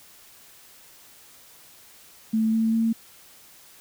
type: tone with pitch steps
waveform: sine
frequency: 221.1 / 223.7 / 226.3 Hz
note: A3 / A3 / A3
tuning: +9 / +29 / +49 cents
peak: -19 dBFS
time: 2.33-2.93 s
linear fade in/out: 10 ms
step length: 200 ms
effects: white hiss -51 dBFS RMS until 3.8 s